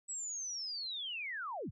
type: linear sweep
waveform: sine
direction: down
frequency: 7900 to 46.25 Hz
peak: -38 dBFS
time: 0.08-1.71 s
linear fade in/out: 20 ms
effects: none